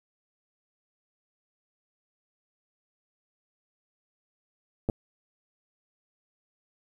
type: clicks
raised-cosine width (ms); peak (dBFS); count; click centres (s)
2; -14; 2; 4.889 / 4.898
effects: 9-bit